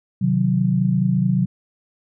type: chord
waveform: sine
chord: C diminished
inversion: none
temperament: equal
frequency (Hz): 130.81 / 155.56 / 185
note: C3 / Eb3 / Gb3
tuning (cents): 0 / 0 / 0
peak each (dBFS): -20 / -23 / -18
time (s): 0.21-1.46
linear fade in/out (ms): 10
effects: none